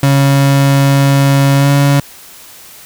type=tone with pitch glide; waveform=35% pulse; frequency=138.59 to 141.09 Hz; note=C#3 to C#3; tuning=0 to +31 cents; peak=-5 dBFS; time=0.03-2 s; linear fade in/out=2 ms; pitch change=+31 cents; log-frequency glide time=1.57-1.69 s; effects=white hiss -36 dBFS RMS until 2.85 s